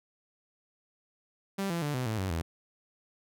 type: tone with pitch steps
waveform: sawtooth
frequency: 196 / 169.65 / 146.83 / 127.09 / 110 / 95.21 / 82.41 Hz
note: G3 / F3 / D3 / C3 / A2 / G2 / E2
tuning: 0 / -50 / 0 / -50 / 0 / -50 / 0 cents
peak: -26 dBFS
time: 1.58-2.42 s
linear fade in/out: 10 ms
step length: 120 ms
effects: none